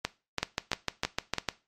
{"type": "two click trains", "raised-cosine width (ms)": 0.2, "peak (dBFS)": [-10, -9], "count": [5, 8], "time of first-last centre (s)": [[0.05, 1.383], [0.43, 1.487]], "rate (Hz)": [3, 6.62], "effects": ["noise-tail reverb RT60 0.3 s tail -18 dB re dry", "MP3 64 kbps"]}